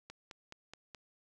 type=click train; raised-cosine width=0.2 ms; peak=-30 dBFS; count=5; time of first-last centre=0.1-0.947 s; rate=4.72 Hz; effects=none